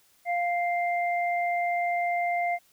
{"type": "tone pair together", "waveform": "sine", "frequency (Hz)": [699, 2095], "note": ["F5", "C7"], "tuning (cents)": [1, 2], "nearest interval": "octave + perfect fifth", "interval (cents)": 1901, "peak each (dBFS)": [-25, -31], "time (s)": [0.25, 2.59], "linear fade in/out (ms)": 50, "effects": ["white hiss -63 dBFS RMS until 2.72 s"]}